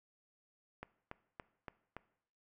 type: click train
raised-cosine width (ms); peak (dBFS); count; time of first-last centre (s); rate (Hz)
0.5; -29; 5; 0.83-1.966; 3.52
effects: noise-tail reverb RT60 0.7 s tail -19 dB re dry